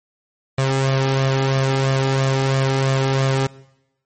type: tone with flanger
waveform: sawtooth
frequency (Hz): 134.2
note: C3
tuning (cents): +44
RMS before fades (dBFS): -18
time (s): 0.58-3.47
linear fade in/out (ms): 5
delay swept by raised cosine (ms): 1.7 to 2.41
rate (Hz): 3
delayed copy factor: +0.65
effects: noise-tail reverb RT60 0.9 s tail -21 dB re dry + MP3 32 kbps